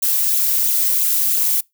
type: noise with flanger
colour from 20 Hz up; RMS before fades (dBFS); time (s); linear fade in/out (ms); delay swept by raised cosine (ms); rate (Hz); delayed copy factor
violet; -17; 0.02-1.61; 10; 0.28 to 3.08; 3; +0.65
effects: noise-tail reverb RT60 0.2 s tail -25 dB re dry